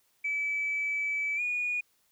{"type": "tone with pitch glide", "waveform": "sine", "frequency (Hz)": [2301, 2452], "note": ["D7", "D#7"], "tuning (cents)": [-36, -26], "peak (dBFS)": -27, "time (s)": [0.24, 1.81], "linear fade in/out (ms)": 10, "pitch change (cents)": 110, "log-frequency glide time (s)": [1.36, 1.41], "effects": ["tanh soft clip ceiling -23 dBFS", "white hiss -70 dBFS RMS until 2.11 s"]}